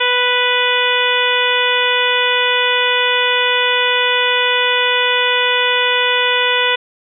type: harmonic tone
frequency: 493.9 Hz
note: B4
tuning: in tune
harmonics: 1 / 2 / 3 / 4 / 5 / 6 / 7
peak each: -20 / -20 / -20 / -20 / -20 / -20 / -20 dBFS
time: 0-6.76 s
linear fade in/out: 10 ms
effects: none